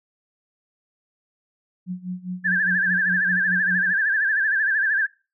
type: tone with tremolo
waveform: sine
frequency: 181.7 Hz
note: F#3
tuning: 31 cents flat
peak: -24 dBFS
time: 1.86-3.94 s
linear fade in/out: 50 ms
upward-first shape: sine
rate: 4.9 Hz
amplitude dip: 85%
type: tone with vibrato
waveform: sine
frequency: 1661.2 Hz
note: G#6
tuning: in tune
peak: -18 dBFS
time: 2.44-5.07 s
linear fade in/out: 20 ms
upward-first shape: sine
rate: 13 Hz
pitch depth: 110 cents each way
effects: noise-tail reverb RT60 0.3 s tail -22 dB re dry